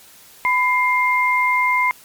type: tone pair together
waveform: sine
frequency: 1000 / 2110 Hz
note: B5 / C7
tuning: +21 / +14 cents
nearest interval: octave + minor second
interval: 1293 cents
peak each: -17 dBFS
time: 0.45-1.91 s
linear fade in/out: 0 ms
effects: white hiss -46 dBFS RMS until 2.04 s + MP3 96 kbps